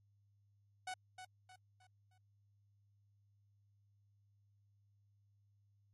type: tone with echo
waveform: sawtooth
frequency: 743 Hz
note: F#5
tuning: 7 cents sharp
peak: -38 dBFS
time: 0.87-0.94 s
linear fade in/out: 5 ms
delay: 310 ms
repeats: 4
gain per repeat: -8 dB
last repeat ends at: 2.18 s
effects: added 101 Hz sine -70 dBFS peak until 5.93 s + AAC 32 kbps